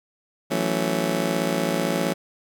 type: chord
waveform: 20% pulse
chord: F# minor seventh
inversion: third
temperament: just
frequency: 166.5 / 185 / 222 / 277.5 Hz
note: E3 / F#3 / A3 / C#4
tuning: +18 / 0 / +16 / +2 cents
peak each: -23 dBFS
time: 0.5-2.14 s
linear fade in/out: 20 ms
effects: none